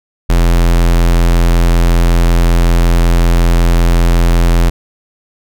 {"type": "tone", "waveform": "square", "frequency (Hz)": 42.68, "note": "F1", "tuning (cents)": -39, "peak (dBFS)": -7, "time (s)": [0.29, 4.7], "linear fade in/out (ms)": 10, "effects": []}